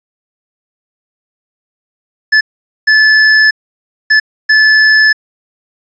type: tone bursts at uneven times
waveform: square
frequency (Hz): 1734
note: A6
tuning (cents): -26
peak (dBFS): -5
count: 4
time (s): 2.32-2.41 / 2.87-3.51 / 4.1-4.2 / 4.49-5.13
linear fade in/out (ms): 10
effects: resampled to 16000 Hz + 7-bit